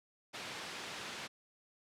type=band-pass noise; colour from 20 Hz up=white; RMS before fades=-45 dBFS; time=0.33-1.28 s; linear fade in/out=20 ms; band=120 to 3800 Hz; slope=12 dB/octave; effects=low-pass 12000 Hz 12 dB/octave